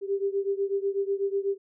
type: beating tone pair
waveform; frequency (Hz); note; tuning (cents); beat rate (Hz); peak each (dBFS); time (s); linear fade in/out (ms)
sine; 392.8 / 400.9; G4 / G4; +4 / +39; 8.1; -27 / -29; 0.01-1.58; 50
effects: none